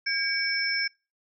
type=tone cluster; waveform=sine; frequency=1618 / 2269 / 5330 Hz; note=G#6 / C#7 / E8; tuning=-46 / +40 / +18 cents; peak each=-29 dBFS; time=0.06-0.88 s; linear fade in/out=10 ms; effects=noise-tail reverb RT60 0.3 s tail -26 dB re dry